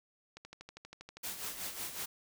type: click train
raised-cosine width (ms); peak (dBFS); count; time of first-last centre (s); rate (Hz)
0.2; -31; 11; 0.37-1.17; 12.5
type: noise with tremolo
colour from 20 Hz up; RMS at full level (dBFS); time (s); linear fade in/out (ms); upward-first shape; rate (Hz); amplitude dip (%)
white; -39; 1.23-2.06; 10; sine; 5.4; 60
effects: none